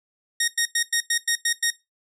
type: tone bursts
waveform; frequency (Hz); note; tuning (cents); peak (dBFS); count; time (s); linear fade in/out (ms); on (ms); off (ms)
10% pulse; 1864.7; A#6; 0; -10; 8; 0.4-1.704; 5; 79; 96
effects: noise-tail reverb RT60 0.2 s tail -18 dB re dry + low-pass 11000 Hz 12 dB/octave